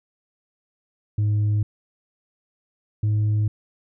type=tone pair in turn; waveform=sine; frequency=104.9 / 106.06 Hz; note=G#2 / G#2; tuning=+18 / +37 cents; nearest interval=unison; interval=19 cents; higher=second; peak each=-15 dBFS; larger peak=neither; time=1.18-1.63 / 3.03-3.48 s; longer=neither; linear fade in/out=5 ms; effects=tanh soft clip ceiling -17 dBFS